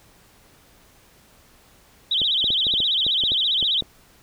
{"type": "tone with vibrato", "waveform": "sine", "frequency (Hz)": 3447, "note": "A7", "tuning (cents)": -36, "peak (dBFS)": -18, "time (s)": [2.11, 3.81], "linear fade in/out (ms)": 5, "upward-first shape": "sine", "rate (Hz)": 15, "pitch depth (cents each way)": 220}
{"type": "clicks", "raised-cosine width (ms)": 2, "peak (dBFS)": -20, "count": 11, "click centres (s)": [2.217, 2.442, 2.504, 2.668, 2.739, 2.803, 3.066, 3.237, 3.319, 3.627, 3.823]}
{"effects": ["pink hiss -54 dBFS RMS until 4.22 s"]}